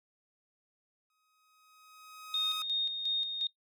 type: tone with exponential growth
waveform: sawtooth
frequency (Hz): 1262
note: D#6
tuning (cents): +24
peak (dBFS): -33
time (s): 1.1-2.62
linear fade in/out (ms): 1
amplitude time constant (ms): 330
type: tone with tremolo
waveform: sine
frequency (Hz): 3697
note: A#7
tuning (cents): -15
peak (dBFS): -28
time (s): 2.34-3.47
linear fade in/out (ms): 2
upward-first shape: square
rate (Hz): 2.8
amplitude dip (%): 50
effects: noise-tail reverb RT60 0.1 s tail -21 dB re dry